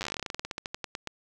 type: slowing click train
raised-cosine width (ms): 0.2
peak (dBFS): -16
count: 25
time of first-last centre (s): 0.01-1.073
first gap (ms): 9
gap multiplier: 1.12
effects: none